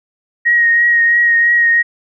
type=tone with vibrato; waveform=sine; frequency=1881 Hz; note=A#6; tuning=15 cents sharp; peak=-8 dBFS; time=0.45-1.83 s; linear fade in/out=20 ms; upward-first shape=triangle; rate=3 Hz; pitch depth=25 cents each way; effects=none